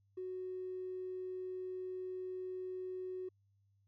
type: tone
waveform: triangle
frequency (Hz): 370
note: F#4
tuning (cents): 0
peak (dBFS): -36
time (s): 0.17-3.29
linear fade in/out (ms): 10
effects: tanh soft clip ceiling -38 dBFS + added 99 Hz sine -70 dBFS peak until 3.87 s